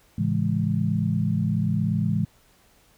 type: chord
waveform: sine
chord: A major seventh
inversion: none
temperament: equal with one note detuned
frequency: 110 / 138.59 / 166.83 / 207.7 Hz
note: A2 / C#3 / E3 / G#3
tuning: 0 / 0 / +21 / 0 cents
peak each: -26 / -29 / -25 / -26 dBFS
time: 0.18-2.25 s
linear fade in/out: 5 ms
effects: pink hiss -59 dBFS RMS until 2.97 s